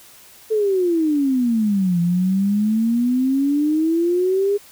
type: exponential two-way sweep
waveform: sine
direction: down then up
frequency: 445.3 to 170.2 to 411.2 Hz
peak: -15 dBFS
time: 0.5-4.58 s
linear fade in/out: 20 ms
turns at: 2 s
effects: white hiss -46 dBFS RMS until 4.71 s